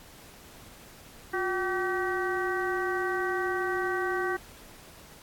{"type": "harmonic tone with a mistuned harmonic", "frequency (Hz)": 382.4, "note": "G4", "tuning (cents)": -43, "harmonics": [1, 2, 3, 4, 5], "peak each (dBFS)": [-30, -35, -35, -33, -36], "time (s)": [1.33, 4.37], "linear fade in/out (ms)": 10, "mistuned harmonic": 1, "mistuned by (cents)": -100, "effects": ["pink hiss -51 dBFS RMS until 5.22 s", "AAC 64 kbps"]}